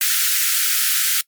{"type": "high-pass noise", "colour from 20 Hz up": "white", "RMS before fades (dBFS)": -18, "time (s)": [0.01, 1.21], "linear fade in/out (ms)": 2, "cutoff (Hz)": 1300, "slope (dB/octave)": 96, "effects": ["noise-tail reverb RT60 0.1 s tail -22 dB re dry", "MP3 96 kbps"]}